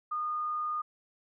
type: tone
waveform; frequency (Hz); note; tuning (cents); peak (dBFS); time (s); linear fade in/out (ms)
sine; 1224; D#6; -29; -30; 0.11-0.82; 10
effects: none